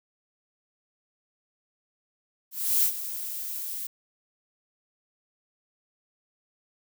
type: noise with ADSR envelope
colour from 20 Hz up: violet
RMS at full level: -21 dBFS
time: 2.51-3.87 s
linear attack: 320 ms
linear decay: 87 ms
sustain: -13 dB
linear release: 5 ms
effects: none